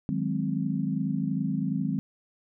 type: chord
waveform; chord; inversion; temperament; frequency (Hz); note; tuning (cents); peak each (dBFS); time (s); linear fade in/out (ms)
sine; Ab dominant seventh; second; equal; 155.56 / 185 / 207.7 / 261.6; Eb3 / Gb3 / Ab3 / C4; 0 / 0 / 0 / 0; -31; 0.09-1.99; 0
effects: none